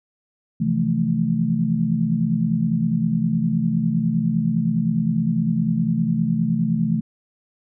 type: chord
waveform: sine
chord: F major seventh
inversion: second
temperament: equal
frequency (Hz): 130.81 / 164.81 / 174.61 / 220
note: C3 / E3 / F3 / A3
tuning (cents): 0 / 0 / 0 / 0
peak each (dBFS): -27 / -22 / -25 / -21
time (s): 0.6-7.01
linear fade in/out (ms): 10
effects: none